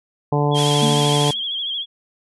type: harmonic tone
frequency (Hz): 146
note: D3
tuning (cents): -10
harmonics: 1 / 2 / 3 / 4 / 5 / 6 / 7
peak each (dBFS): -18 / -25 / -22 / -27 / -26 / -25 / -29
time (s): 0.32-1.31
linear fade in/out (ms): 5
type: tone with vibrato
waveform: sine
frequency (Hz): 3269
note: G#7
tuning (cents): -28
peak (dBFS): -22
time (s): 0.51-1.86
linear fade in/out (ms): 50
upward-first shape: sine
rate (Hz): 13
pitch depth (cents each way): 66
type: high-pass noise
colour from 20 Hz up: pink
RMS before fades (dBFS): -26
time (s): 0.54-1.34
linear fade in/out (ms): 50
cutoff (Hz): 2800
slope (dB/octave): 12
type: tone with exponential decay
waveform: sine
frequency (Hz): 226.4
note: A3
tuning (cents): +50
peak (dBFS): -16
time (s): 0.82-1.42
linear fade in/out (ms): 5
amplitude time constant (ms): 130
effects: resampled to 24000 Hz